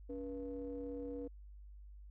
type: ring-modulated tone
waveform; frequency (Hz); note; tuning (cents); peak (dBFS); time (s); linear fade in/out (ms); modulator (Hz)
triangle; 100.1; G2; +37; -36; 0.09-1.28; 10; 382
effects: added 50 Hz sine -51 dBFS peak until 2.1 s